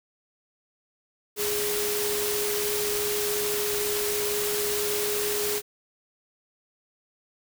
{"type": "tone in noise", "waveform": "sine", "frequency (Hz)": 415.3, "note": "G#4", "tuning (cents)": 0, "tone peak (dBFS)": -28, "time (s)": [1.36, 5.62], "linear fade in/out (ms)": 50, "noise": "white", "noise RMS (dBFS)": -29, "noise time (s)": [1.36, 5.62], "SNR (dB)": -2, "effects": []}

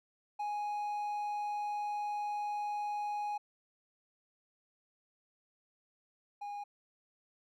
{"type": "tone pair in turn", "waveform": "triangle", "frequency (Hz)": [830.6, 819.2], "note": ["G#5", "G#5"], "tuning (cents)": [0, -24], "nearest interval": "unison", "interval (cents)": 24, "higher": "first", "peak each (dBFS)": [-32, -37], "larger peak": "first", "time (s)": [[0.39, 3.38], [6.41, 6.64]], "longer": "first", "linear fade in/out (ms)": 10, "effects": []}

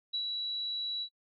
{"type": "tone with ADSR envelope", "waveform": "sine", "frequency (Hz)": 3919, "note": "B7", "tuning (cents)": -14, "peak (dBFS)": -30, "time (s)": [0.13, 1.09], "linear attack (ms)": 15, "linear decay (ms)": 80, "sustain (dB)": -3, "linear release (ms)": 71, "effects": ["noise-tail reverb RT60 0.1 s tail -21 dB re dry"]}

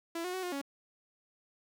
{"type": "tone with pitch steps", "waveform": "sawtooth", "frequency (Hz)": [334.4, 362.5, 373.7, 357.2, 278.8], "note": ["E4", "F#4", "F#4", "F4", "C#4"], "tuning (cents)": [25, -35, 17, 39, 10], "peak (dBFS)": -31, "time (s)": [0.15, 0.615], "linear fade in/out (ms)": 5, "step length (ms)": 93, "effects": []}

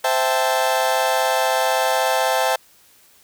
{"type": "chord", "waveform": "35% pulse", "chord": "A minor seventh", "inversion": "first", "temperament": "equal with one note detuned", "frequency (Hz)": [520.2, 659.3, 784, 880], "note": ["C5", "E5", "G5", "A5"], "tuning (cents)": [-10, 0, 0, 0], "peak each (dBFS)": -21, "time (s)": [0.04, 2.56], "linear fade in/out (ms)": 5, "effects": ["white hiss -53 dBFS RMS until 3.23 s"]}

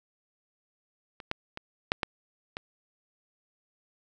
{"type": "clicks", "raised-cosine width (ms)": 0.3, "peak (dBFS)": [-26, -13, -21, -7, -11, -19], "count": 6, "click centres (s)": [1.202, 1.314, 1.574, 1.919, 2.032, 2.569], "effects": []}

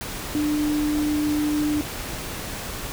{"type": "tone in noise", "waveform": "sine", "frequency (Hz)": 298.9, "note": "D4", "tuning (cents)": 31, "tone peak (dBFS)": -20, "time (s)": [0.35, 1.81], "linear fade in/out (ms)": 0, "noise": "pink", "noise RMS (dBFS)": -32, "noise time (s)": [0.01, 2.92], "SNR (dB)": 9, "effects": []}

